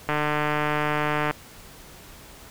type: click train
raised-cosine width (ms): 0.5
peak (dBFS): -9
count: 184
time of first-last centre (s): 0.09-1.31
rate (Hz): 150
effects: pink hiss -46 dBFS RMS until 2.5 s